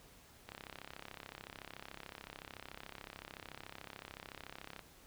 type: click train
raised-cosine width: 0.3 ms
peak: -30 dBFS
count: 146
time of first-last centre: 0.49-4.793 s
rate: 33.7 Hz
effects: pink hiss -61 dBFS RMS until 5.06 s